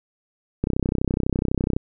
click train, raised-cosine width 3 ms, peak -8 dBFS, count 37, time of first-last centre 0.64-1.765 s, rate 32 Hz, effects none

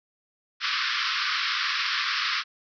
pink band-pass noise, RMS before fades -27 dBFS, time 0.6-2.44 s, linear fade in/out 50 ms, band 1100 to 5400 Hz, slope 96 dB/octave, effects none

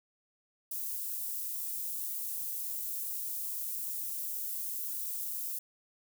white high-pass noise, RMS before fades -37 dBFS, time 0.71-5.59 s, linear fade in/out 5 ms, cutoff 12000 Hz, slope 12 dB/octave, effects none

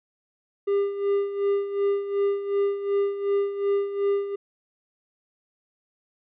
triangle tone with tremolo, 400.7 Hz, G4, 38 cents sharp, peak -17 dBFS, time 0.67-4.36 s, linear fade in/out 10 ms, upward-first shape sine, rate 2.7 Hz, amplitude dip 70%, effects resampled to 8000 Hz

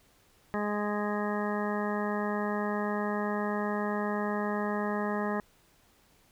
harmonic tone, 207.7 Hz, G#3, in tune, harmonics 1 / 2 / 3 / 4 / 5 / 6 / 8 / 9, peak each -32 / -35 / -37 / -38 / -39 / -40 / -41 / -42 dBFS, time 0.54-5.4 s, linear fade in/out 0 ms, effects pink hiss -64 dBFS RMS until 6.31 s

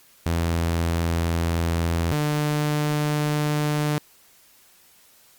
sawtooth tone pair in turn, 83.8 / 149.31 Hz, E2 / D3, +29 / +29 cents, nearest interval minor seventh, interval 1000 cents, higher second, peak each -17 dBFS, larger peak neither, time 0.26-2.12 / 2.12-3.98 s, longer neither, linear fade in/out 0 ms, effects white hiss -55 dBFS RMS until 5.38 s + Opus 48 kbps

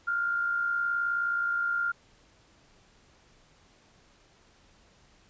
sine tone pair together, 1396.9 / 1456 Hz, F6 / F#6, 0 / -28 cents, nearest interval minor second, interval 72 cents, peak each -26 / -37 dBFS, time 0.07-1.92 s, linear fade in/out 10 ms, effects pink hiss -61 dBFS RMS until 5.29 s + resampled to 16000 Hz

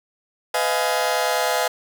sawtooth chord, F half-diminished seventh, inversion second, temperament just, 502.9 / 628.6 / 698.5 / 838.1 Hz, Cb5 / Eb5 / F5 / Ab5, +31 / +18 / 0 / +16 cents, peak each -21 dBFS, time 0.54-1.68 s, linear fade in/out 5 ms, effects none

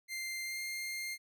sawtooth tone with pitch glide, 2093 to 2112 Hz, C7 to C7, 0 to +16 cents, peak -34 dBFS, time 0.08-1.18 s, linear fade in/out 50 ms, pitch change +16 cents, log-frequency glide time 0.44-0.6 s, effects none

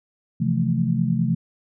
sine chord, F major seventh, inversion second, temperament equal, 130.81 / 164.81 / 174.61 / 220 Hz, C3 / E3 / F3 / A3, 0 / 0 / 0 / 0 cents, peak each -24 dBFS, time 0.4-1.35 s, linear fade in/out 10 ms, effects none

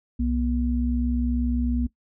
sine tone pair together, 64 / 241.5 Hz, C2 / B3, -38 / -39 cents, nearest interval octave + major seventh, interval 2299 cents, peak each -24 dBFS, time 0.19-1.87 s, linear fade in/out 10 ms, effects noise-tail reverb RT60 0.1 s tail -18 dB re dry

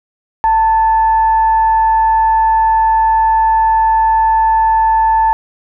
sine tone with frequency modulation, 890 Hz, A5, 20 cents sharp, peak -8 dBFS, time 0.44-5.33 s, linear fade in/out 0 ms, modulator 839 Hz, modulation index 0.23, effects none

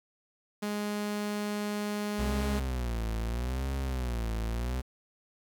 sawtooth tone, 207.7 Hz, G#3, in tune, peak -27 dBFS, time 0.62-2.6 s, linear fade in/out 10 ms
40% pulse tone with vibrato, 61.1 Hz, B1, 18 cents flat, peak -29 dBFS, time 2.18-4.82 s, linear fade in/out 20 ms, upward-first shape sine, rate 0.8 Hz, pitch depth 170 cents each way
effects 9-bit

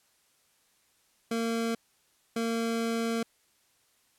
25% pulse tone pair in turn, 229.1 / 229.1 Hz, A#3 / A#3, -30 / -30 cents, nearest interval unison, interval 0 cents, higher neither, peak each -24 dBFS, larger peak neither, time 1.31-1.75 / 2.36-3.23 s, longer second, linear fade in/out 5 ms, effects white hiss -68 dBFS RMS until 4.18 s + low-pass 12000 Hz 12 dB/octave

